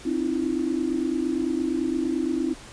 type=tone cluster; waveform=sine; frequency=263.4 / 309.3 / 338.1 Hz; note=C4 / D#4 / E4; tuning=+12 / -10 / +44 cents; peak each=-27 dBFS; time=0.05-2.54 s; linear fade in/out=10 ms; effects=pink hiss -44 dBFS RMS until 2.72 s + resampled to 22050 Hz